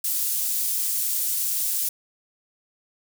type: high-pass noise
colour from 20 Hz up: pink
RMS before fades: -25 dBFS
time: 0.04-1.89 s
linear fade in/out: 5 ms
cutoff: 10000 Hz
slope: 12 dB/octave
effects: none